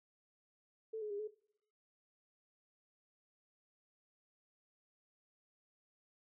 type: tone with pitch steps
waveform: sine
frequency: 442.4 / 423.2 / 406 / 427.1 Hz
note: A4 / G#4 / G#4 / G#4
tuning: +9 / +33 / -39 / +48 cents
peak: -39 dBFS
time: 0.93-1.278 s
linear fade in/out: 10 ms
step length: 87 ms
effects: noise-tail reverb RT60 0.7 s tail -20 dB re dry